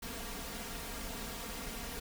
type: noise with comb filter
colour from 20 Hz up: pink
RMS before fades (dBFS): -42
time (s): 0.02-2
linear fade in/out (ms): 10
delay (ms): 4.3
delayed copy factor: +0.7
effects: none